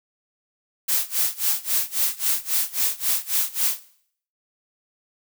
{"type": "noise with tremolo", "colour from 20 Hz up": "blue", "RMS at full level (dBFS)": -20, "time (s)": [0.88, 3.8], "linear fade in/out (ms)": 10, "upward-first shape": "sine", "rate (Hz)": 3.7, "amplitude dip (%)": 95, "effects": ["noise-tail reverb RT60 0.6 s tail -17 dB re dry"]}